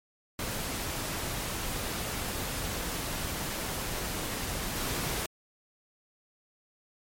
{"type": "noise with level steps", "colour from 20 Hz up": "pink", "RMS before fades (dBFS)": [-34, -32], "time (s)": [0.39, 5.26], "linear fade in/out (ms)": 2, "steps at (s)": 4.76, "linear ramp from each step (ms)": 10, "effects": ["MP3 64 kbps"]}